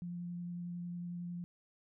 sine tone with vibrato, 174.61 Hz, F3, in tune, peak -39 dBFS, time 0.02-1.44 s, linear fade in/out 0 ms, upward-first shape triangle, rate 11 Hz, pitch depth 12 cents each way, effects none

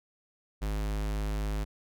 square tone, 51.91 Hz, G#1, in tune, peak -30 dBFS, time 0.61-1.65 s, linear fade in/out 20 ms, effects none

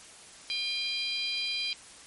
harmonic tone with a mistuned harmonic, 803 Hz, G5, 41 cents sharp, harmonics 3 / 4 / 5 / 6, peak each -35 / -35 / -35 / -35 dBFS, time 0.5-1.73 s, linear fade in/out 0 ms, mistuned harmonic 4, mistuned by -15 cents, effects white hiss -50 dBFS RMS until 2.06 s + MP3 48 kbps

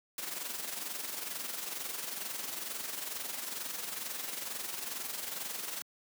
white noise with amplitude modulation, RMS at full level -37 dBFS, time 0.18-5.82 s, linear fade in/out 2 ms, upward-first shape sine, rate 22.2 Hz, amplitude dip 55%, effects high-pass 200 Hz 12 dB/octave

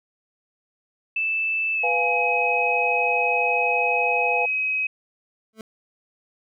sine tone with pitch glide, 2637 to 2538 Hz, E7 to D#7, 0 to +34 cents, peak -21 dBFS, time 1.16-4.87 s, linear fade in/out 5 ms, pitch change -66 cents, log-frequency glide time 1.74-1.89 s
sine chord, F diminished, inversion second, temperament equal, 493.9 / 698.5 / 830.6 Hz, Cb5 / F5 / Ab5, 0 / 0 / 0 cents, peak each -26 dBFS, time 1.83-4.46 s, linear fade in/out 10 ms
25% pulse tone with exponential growth, 220 Hz, A3, in tune, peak -28 dBFS, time 5.53-5.61 s, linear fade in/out 2 ms, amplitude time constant 16 ms
effects none

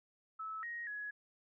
sine tone with pitch steps, 1303 / 1879 / 1680 Hz, E6 / A#6 / G#6, -20 / +13 / +19 cents, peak -40 dBFS, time 0.39-1.11 s, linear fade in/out 10 ms, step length 240 ms, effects none

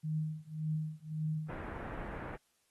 sine tone with tremolo, 155.56 Hz, D#3, in tune, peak -30 dBFS, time 0.03-1.53 s, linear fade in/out 20 ms, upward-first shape triangle, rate 1.8 Hz, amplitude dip 100%
pink low-pass noise, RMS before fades -43 dBFS, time 1.48-2.37 s, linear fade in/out 20 ms, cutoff 1900 Hz, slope 24 dB/octave
effects white hiss -75 dBFS RMS until 2.7 s + AAC 32 kbps

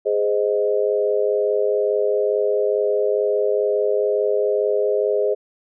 sine chord, Ab major, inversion none, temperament equal with one note detuned, 415.3 / 517.5 / 622.3 Hz, Ab4 / C5 / Eb5, 0 / -19 / 0 cents, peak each -19 / -22 / -23 dBFS, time 0.05-5.35 s, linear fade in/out 20 ms, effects none

